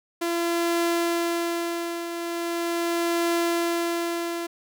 sawtooth tone with tremolo, 340.2 Hz, F4, 45 cents flat, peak -17 dBFS, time 0.21-4.47 s, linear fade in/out 10 ms, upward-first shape triangle, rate 0.4 Hz, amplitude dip 65%, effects none

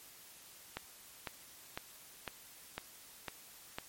click train, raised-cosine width 0.3 ms, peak -22 dBFS, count 7, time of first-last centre 0.77-3.785 s, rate 1.99 Hz, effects white hiss -56 dBFS RMS until 3.88 s + MP3 64 kbps

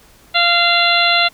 harmonic tone with a mistuned harmonic, 692 Hz, F5, 16 cents flat, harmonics 1 / 2 / 3 / 4 / 5 / 6, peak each -18 / -18 / -18 / -18 / -18 / -18 dBFS, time 0.34-1.29 s, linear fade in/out 20 ms, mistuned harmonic 6, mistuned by -36 cents, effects pink hiss -48 dBFS RMS until 1.33 s

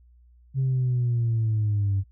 sine linear sweep, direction down, 134.7 to 95.9 Hz, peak -19 dBFS, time 0.54-2.04 s, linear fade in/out 50 ms, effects tanh soft clip ceiling -18 dBFS + added 60 Hz sine -52 dBFS peak until 2.11 s

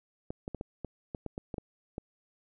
clicks, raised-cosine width 2 ms, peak -23 dBFS, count 11, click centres 0.305 / 0.479 / 0.547 / 0.611 / 0.847 / 1.148 / 1.263 / 1.379 / 1.542 / 1.582 / 1.981 s, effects none

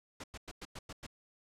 pink noise bursts, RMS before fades -45 dBFS, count 7, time 0.2-1.066 s, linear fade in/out 5 ms, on 38 ms, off 100 ms, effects low-pass 8000 Hz 12 dB/octave

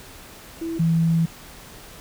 sine tone pair in turn, 329.6 / 164.8 Hz, E4 / E3, 0 / 0 cents, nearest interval octave, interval 1200 cents, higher first, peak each -25 / -16 dBFS, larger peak second, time 0.61-0.79 / 0.79-1.26 s, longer second, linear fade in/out 10 ms, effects pink hiss -43 dBFS RMS until 2 s

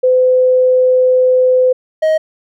sine / triangle tone pair in turn, 509 / 629.2 Hz, C5 / D#5, -48 / +19 cents, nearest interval major third, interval 367 cents, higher second, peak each -7 dBFS, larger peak neither, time 0.03-1.73 / 2.02-2.18 s, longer first, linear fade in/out 10 ms, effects none

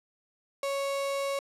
35% pulse tone, 554 Hz, C#5, 1 cent flat, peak -27 dBFS, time 0.63-1.39 s, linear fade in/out 2 ms, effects low-pass 11000 Hz 12 dB/octave

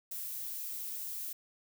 violet noise, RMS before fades -40 dBFS, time 0.11-1.33 s, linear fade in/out 5 ms, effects none

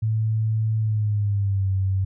sine tone with pitch glide, 110 to 95.76 Hz, A2 to G2, 0 to -40 cents, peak -19 dBFS, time 0.02-2.05 s, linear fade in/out 10 ms, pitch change -240 cents, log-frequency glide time 0.79-1.7 s, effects none

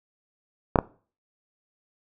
clicks, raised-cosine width 1 ms, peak -3 dBFS, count 2, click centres 0.758 / 0.788 s, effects noise-tail reverb RT60 0.4 s tail -21 dB re dry

